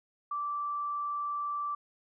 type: tone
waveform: sine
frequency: 1167 Hz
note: D6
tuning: 11 cents flat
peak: -31 dBFS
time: 0.31-1.75 s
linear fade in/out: 5 ms
effects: none